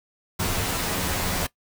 pink noise with comb filter, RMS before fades -26 dBFS, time 0.39-1.47 s, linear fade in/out 10 ms, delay 11 ms, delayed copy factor +0.6, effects noise-tail reverb RT60 0.1 s tail -19 dB re dry

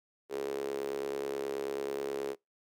sawtooth tone with high-pass filter, 69.3 Hz, C#2, in tune, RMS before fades -36 dBFS, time 0.29-2.36 s, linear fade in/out 50 ms, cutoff 410 Hz, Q 6.7, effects noise-tail reverb RT60 0.2 s tail -25 dB re dry

